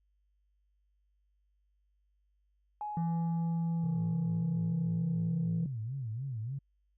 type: tone with exponential decay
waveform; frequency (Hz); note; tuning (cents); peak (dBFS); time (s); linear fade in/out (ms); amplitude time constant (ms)
sine; 839; G#5; +17; -34; 2.81-5.48; 1; 580
type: tone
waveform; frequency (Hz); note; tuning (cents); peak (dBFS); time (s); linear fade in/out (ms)
sine; 167.1; E3; +24; -28; 2.97-5.66; 2
type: tone with vibrato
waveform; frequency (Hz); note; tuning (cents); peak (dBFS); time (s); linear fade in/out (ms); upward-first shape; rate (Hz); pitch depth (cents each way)
sine; 122.5; B2; -14; -34; 3.83-6.59; 10; sine; 3.4; 220
effects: tanh soft clip ceiling -25 dBFS + added 50 Hz sine -70 dBFS peak until 6.97 s